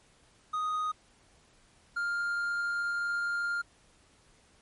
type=tone pair in turn; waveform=triangle; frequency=1246 / 1401.9 Hz; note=D#6 / F6; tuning=+2 / +6 cents; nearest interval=major second; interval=204 cents; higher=second; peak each=-27 dBFS; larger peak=neither; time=0.53-0.92 / 1.96-3.62 s; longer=second; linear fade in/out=10 ms; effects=pink hiss -63 dBFS RMS until 4.61 s + MP3 48 kbps